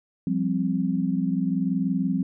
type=chord; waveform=sine; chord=F suspended second; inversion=none; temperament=equal with one note detuned; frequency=175.32 / 196 / 261.6 Hz; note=F3 / G3 / C4; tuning=+7 / 0 / 0 cents; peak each=-26 dBFS; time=0.27-2.23 s; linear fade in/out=2 ms; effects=none